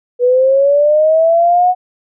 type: linear sweep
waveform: sine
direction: up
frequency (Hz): 484.8 to 736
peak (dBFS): -7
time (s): 0.19-1.75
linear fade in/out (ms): 50
effects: none